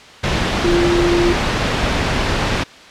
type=tone in noise; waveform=sine; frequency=346.5 Hz; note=F4; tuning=14 cents flat; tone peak=-13 dBFS; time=0.64-1.33 s; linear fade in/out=10 ms; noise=pink; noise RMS=-17 dBFS; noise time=0.23-2.64 s; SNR=+1 dB; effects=white hiss -39 dBFS RMS until 2.9 s + low-pass 4000 Hz 12 dB/octave